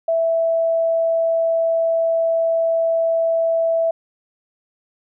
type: tone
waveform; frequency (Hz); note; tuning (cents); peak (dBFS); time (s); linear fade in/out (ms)
sine; 659.3; E5; 0; -15; 0.08-3.91; 5
effects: none